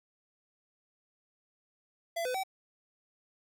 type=tone with pitch steps; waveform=square; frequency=674 / 504 / 765 Hz; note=E5 / B4 / G5; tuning=+38 / +35 / -42 cents; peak=-32 dBFS; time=2.16-2.436 s; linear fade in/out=10 ms; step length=92 ms; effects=none